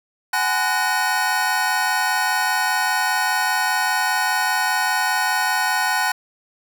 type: tone cluster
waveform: square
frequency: 758 / 843 / 1013 / 1478 / 1845 Hz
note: F#5 / G#5 / B5 / F#6 / A#6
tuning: +42 / +26 / +44 / -2 / -18 cents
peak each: -26 / -25 / -28 / -23 / -27 dBFS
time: 0.33-6.12 s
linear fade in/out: 5 ms
effects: none